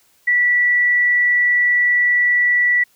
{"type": "tone", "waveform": "sine", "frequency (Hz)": 1955, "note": "B6", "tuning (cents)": -18, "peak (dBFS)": -12, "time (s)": [0.27, 2.84], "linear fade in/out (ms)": 10, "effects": ["white hiss -57 dBFS RMS until 2.95 s"]}